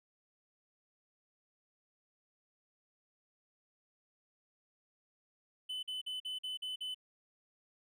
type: tone bursts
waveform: triangle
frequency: 3019 Hz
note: F#7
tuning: 34 cents sharp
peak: -36 dBFS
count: 7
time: 5.69-6.946 s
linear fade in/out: 10 ms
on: 140 ms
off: 46 ms
effects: none